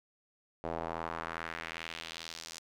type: tone with band-pass filter sweep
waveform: square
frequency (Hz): 41.2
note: E1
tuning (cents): 0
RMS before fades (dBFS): -41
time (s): 0.64-2.59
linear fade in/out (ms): 0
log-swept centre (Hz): 620 to 6200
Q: 1.6
effects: none